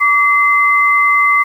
sine tone pair together, 1149 / 2058 Hz, D6 / C7, -38 / -29 cents, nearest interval minor seventh, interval 1009 cents, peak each -11 dBFS, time 0-1.44 s, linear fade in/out 20 ms, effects 7-bit

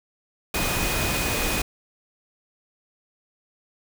sine tone in noise, 2489 Hz, D#7, in tune, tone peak -31 dBFS, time 0.54-1.62 s, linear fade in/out 5 ms, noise pink, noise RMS -25 dBFS, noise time 0.54-1.62 s, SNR -9 dB, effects none

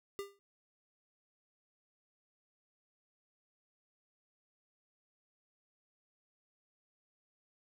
square tone with exponential decay, 400 Hz, G4, 35 cents sharp, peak -36 dBFS, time 0.19-0.39 s, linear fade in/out 0 ms, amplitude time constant 43 ms, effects none

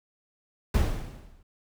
brown noise with exponential decay, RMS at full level -19 dBFS, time 0.74-1.43 s, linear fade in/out 5 ms, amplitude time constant 150 ms, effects none

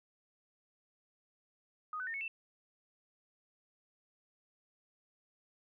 sine tone with pitch steps, 1244.5 / 1505.8 / 1822.1 / 2205 / 2668 Hz, D#6 / F#6 / A#6 / C#7 / E7, 0 / +30 / -40 / -10 / +20 cents, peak -37 dBFS, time 1.93-2.28 s, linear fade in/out 2 ms, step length 70 ms, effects none

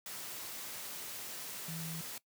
sine tone in noise, 163.2 Hz, E3, 17 cents flat, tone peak -40 dBFS, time 1.68-2.01 s, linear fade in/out 2 ms, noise white, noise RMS -44 dBFS, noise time 0.06-2.18 s, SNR +1 dB, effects noise-tail reverb RT60 0.1 s tail -20 dB re dry + high-pass 100 Hz 12 dB/octave

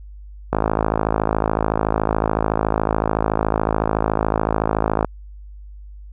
click train, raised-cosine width 1 ms, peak -3 dBFS, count 244, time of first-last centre 0.53-5.047 s, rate 53.8 Hz, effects added 50 Hz sine -35 dBFS peak until 6.12 s

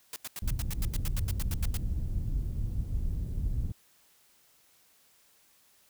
white noise bursts, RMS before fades -38 dBFS, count 15, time 0.13-1.771 s, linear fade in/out 2 ms, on 31 ms, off 84 ms
pink low-pass noise, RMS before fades -31 dBFS, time 0.42-3.72 s, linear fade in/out 5 ms, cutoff 100 Hz, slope 12 dB/octave
effects white hiss -64 dBFS RMS until 5.89 s

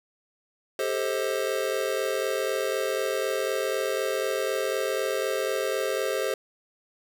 square chord, A half-diminished seventh, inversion third, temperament just, 396 / 440 / 528 / 633.6 Hz, G4 / A4 / C5 / Eb5, +18 / 0 / +16 / +31 cents, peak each -32 / -32 / -30 / -34 dBFS, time 0.79-6.34 s, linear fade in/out 2 ms, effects none

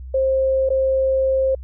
sine tone with dropouts, 530 Hz, C5, 22 cents sharp, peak -15 dBFS, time 0.14-1.55 s, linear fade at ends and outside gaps 5 ms, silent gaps 0.691-0.702 s, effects added 64 Hz sine -31 dBFS peak until 1.63 s

